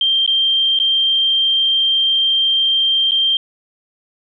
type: tone with dropouts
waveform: sine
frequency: 3167 Hz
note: G7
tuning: 17 cents sharp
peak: -12 dBFS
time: 0.01-3.37 s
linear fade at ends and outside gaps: 2 ms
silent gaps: 0.263-0.276 / 0.789-0.799 / 3.11-3.118 s
effects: none